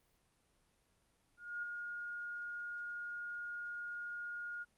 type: tone with ADSR envelope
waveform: sine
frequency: 1428 Hz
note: F6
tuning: 38 cents sharp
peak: -37 dBFS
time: 1.37-4.65 s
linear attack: 260 ms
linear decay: 4 ms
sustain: -4 dB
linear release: 31 ms
effects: pink hiss -75 dBFS RMS until 4.77 s + Opus 32 kbps